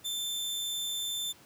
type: tone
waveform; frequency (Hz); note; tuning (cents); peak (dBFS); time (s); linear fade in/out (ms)
sawtooth; 3549; A7; +14; -29; 0.04-1.33; 20
effects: pink hiss -57 dBFS RMS until 1.45 s + high-pass 100 Hz 12 dB/octave